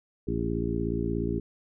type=harmonic tone with a mistuned harmonic; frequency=56.8 Hz; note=A#1; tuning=44 cents flat; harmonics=1 / 2 / 3 / 4 / 5 / 6 / 7; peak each=-34 / -34 / -34 / -34 / -34 / -34 / -34 dBFS; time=0.27-1.4 s; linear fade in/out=10 ms; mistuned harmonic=7; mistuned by=+34 cents; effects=none